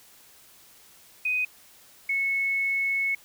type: tone pair in turn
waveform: sine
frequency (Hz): 2500 / 2199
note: D#7 / C#7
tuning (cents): +8 / -14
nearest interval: major second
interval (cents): 222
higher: first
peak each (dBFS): -23 / -23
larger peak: neither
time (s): 1.25-1.45 / 2.09-3.15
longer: second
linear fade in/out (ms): 5
effects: white hiss -54 dBFS RMS until 3.24 s